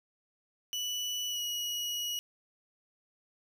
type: tone with pitch glide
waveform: 30% pulse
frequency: 2960 to 2909 Hz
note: F#7 to F#7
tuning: 0 to -30 cents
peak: -30 dBFS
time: 0.73-2.19 s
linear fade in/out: 0 ms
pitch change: -30 cents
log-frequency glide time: 1.28-1.42 s
effects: none